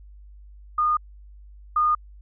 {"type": "tone pair in turn", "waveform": "sine", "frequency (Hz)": [1223, 1223], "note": ["D#6", "D#6"], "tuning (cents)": [-30, -30], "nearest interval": "unison", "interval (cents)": 0, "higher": "neither", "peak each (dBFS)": [-18, -17], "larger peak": "second", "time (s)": [[0.78, 0.97], [1.76, 1.95]], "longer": "neither", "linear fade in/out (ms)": 5, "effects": ["added 50 Hz sine -43 dBFS peak until 2.21 s"]}